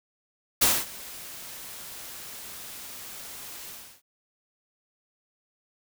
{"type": "noise with ADSR envelope", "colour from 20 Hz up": "white", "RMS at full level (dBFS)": -19, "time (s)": [0.61, 4.02], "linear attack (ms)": 11, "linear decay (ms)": 230, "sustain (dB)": -22, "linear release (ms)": 320, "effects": []}